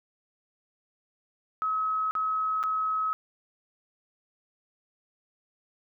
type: tone with dropouts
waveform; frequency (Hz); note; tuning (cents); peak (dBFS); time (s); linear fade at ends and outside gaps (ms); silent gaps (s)
sine; 1281; E6; -50; -25; 1.62-3.13; 0; 2.11-2.152 / 2.63-2.637
effects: none